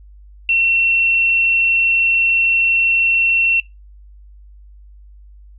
sine tone, 2713 Hz, E7, 49 cents sharp, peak -12 dBFS, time 0.49-3.6 s, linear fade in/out 2 ms, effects noise-tail reverb RT60 0.2 s tail -19 dB re dry + added 50 Hz sine -39 dBFS peak until 5.58 s

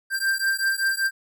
square beating tone pair, 1576 / 1581.2 Hz, G6 / G6, +9 / +15 cents, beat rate 5.2 Hz, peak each -25 dBFS, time 0.1-1.11 s, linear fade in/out 50 ms, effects none

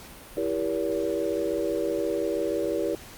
sine chord, E diminished seventh, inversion none, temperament just, 329.6 / 395.6 / 474.7 / 569.6 Hz, E4 / G4 / Bb4 / Db5, 0 / +16 / +31 / +47 cents, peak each -30 dBFS, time 0.37-2.95 s, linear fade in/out 2 ms, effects pink hiss -45 dBFS RMS until 3.17 s + Opus 48 kbps

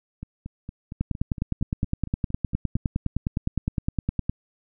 two click trains, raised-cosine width 5 ms, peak -11 / -22 dBFS, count 33 / 12, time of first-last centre 1.01-4.295 / 0.23-2.765 s, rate 9.74 / 4.34 Hz, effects none

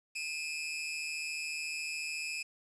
sawtooth tone pair together, 2431 / 2585 Hz, D#7 / E7, -41 / -34 cents, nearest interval minor second, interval 107 cents, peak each -37 / -34 dBFS, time 0.15-2.43 s, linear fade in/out 10 ms, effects resampled to 22050 Hz + 10-bit

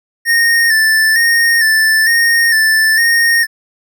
square tone with vibrato, 1806 Hz, A6, 45 cents sharp, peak -9 dBFS, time 0.25-3.47 s, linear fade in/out 50 ms, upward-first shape square, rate 1.1 Hz, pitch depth 43 cents each way, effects none

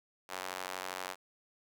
square tone with high-pass filter, 46.25 Hz, F#1, in tune, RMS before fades -41 dBFS, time 0.28-1.16 s, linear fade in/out 50 ms, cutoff 810 Hz, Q 0.95, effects 10-bit

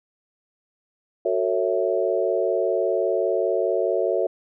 sine chord, F# minor seventh, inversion none, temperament equal with one note detuned, 370 / 449.8 / 554.4 / 659.3 Hz, F#4 / A4 / C#5 / E5, 0 / +38 / 0 / 0 cents, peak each -25 dBFS, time 1.25-4.27 s, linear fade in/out 5 ms, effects none

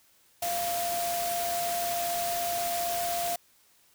sine tone in noise, 694 Hz, F5, 11 cents flat, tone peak -29 dBFS, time 0.42-3.36 s, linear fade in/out 5 ms, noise white, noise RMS -34 dBFS, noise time 0.42-3.36 s, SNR +2 dB, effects white hiss -63 dBFS RMS until 3.94 s

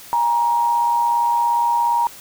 sine tone pair together, 824.7 / 942 Hz, G#5 / A#5, -12 / +18 cents, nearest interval major second, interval 230 cents, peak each -25 / -15 dBFS, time 0.13-2.07 s, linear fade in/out 0 ms, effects white hiss -40 dBFS RMS until 2.2 s

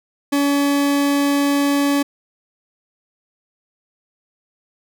40% pulse tone, 283.5 Hz, C#4, 39 cents sharp, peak -14 dBFS, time 0.32-2.03 s, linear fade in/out 10 ms, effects none

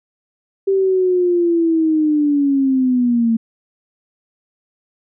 sine linear sweep, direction down, 392 to 224.2 Hz, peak -12 dBFS, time 0.67-3.37 s, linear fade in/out 10 ms, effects none

